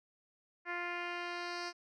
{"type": "tone with low-pass filter sweep", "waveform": "10% pulse", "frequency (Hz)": 349.8, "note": "F4", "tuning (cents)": 3, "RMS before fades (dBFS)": -40, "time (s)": [0.65, 1.73], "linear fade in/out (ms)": 50, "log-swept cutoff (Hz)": [2000, 5100], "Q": 2.6, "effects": []}